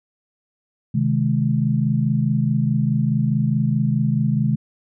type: chord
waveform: sine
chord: Ab major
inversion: first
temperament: equal with one note detuned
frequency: 130.81 / 155.56 / 211.5 Hz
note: C3 / Eb3 / Ab3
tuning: 0 / 0 / +32 cents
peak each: -20 / -21 / -21 dBFS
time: 0.94-4.56 s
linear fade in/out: 10 ms
effects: none